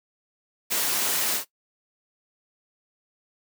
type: noise with ADSR envelope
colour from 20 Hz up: white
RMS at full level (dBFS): -23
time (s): 0.7-1.45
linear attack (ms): 25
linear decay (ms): 6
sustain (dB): -2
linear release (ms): 100
effects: noise-tail reverb RT60 0.1 s tail -17 dB re dry + high-pass 200 Hz 12 dB/octave